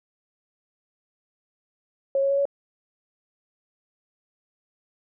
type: tone with pitch steps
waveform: sine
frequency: 546 / 551.1 / 556.2 / 561.4 Hz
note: C#5 / C#5 / C#5 / C#5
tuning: -26 / -10 / +6 / +22 cents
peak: -19 dBFS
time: 2.15-2.454 s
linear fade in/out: 2 ms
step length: 76 ms
effects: none